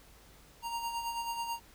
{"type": "tone with tremolo", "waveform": "square", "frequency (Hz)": 932.3, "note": "A#5", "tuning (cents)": 0, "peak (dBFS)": -33, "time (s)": [0.62, 1.6], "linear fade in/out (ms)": 50, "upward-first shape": "sine", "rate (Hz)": 9.2, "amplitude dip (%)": 50, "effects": ["added 50 Hz sine -61 dBFS peak until 1.74 s", "pink hiss -59 dBFS RMS until 1.74 s"]}